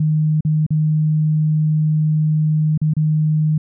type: tone with dropouts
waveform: sine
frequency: 154.4 Hz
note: D#3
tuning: 13 cents flat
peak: -13 dBFS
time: 0-3.58 s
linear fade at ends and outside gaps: 5 ms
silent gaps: 0.408-0.449 / 0.665-0.705 / 2.777-2.815 / 2.937-2.966 s
effects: none